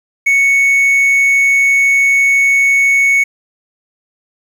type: tone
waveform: triangle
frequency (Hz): 2217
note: C#7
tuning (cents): 0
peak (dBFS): -6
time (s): 0.26-3.24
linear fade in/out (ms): 10
effects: 7-bit